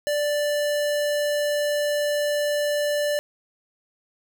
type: tone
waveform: square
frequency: 587.3 Hz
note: D5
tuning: in tune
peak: -22 dBFS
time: 0.07-3.19 s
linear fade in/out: 0 ms
effects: none